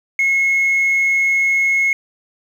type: tone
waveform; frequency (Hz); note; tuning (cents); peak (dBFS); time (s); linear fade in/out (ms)
sine; 2173; C#7; -35; -11; 0.19-1.93; 2
effects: tanh soft clip ceiling -10 dBFS + 7-bit